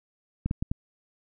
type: clicks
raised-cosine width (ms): 5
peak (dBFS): -15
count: 4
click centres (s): 0.46 / 0.511 / 0.625 / 0.715
effects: none